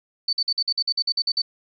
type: tone bursts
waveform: sine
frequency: 4528 Hz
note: C#8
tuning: 36 cents sharp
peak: -19 dBFS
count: 12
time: 0.28-1.419 s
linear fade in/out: 5 ms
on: 50 ms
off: 49 ms
effects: none